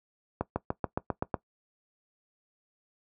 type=accelerating click train; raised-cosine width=1 ms; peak=-14 dBFS; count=8; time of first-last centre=0.41-1.342 s; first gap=150 ms; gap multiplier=0.96; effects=noise-tail reverb RT60 0.1 s tail -18 dB re dry + high-pass 60 Hz 12 dB/octave